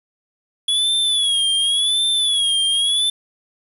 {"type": "tone with vibrato", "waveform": "square", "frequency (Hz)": 3372, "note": "G#7", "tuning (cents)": 26, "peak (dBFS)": -16, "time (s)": [0.68, 3.1], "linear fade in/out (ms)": 5, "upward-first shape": "sine", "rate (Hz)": 0.9, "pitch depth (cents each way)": 96, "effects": ["resampled to 32000 Hz", "7-bit"]}